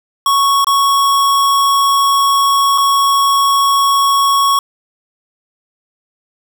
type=tone with dropouts; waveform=square; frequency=1108.7 Hz; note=C#6; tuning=in tune; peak=-10 dBFS; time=0.26-4.59 s; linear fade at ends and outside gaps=2 ms; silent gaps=0.645-0.669 / 2.778-2.781 s; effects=8-bit